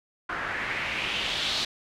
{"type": "noise with low-pass filter sweep", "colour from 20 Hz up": "white", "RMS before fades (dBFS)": -30, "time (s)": [0.29, 1.65], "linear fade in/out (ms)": 5, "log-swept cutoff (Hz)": [1500, 4200], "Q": 3, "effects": []}